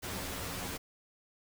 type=noise with comb filter; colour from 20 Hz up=pink; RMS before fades=-39 dBFS; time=0.02-0.78 s; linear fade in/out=20 ms; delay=11 ms; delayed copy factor=+0.85; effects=none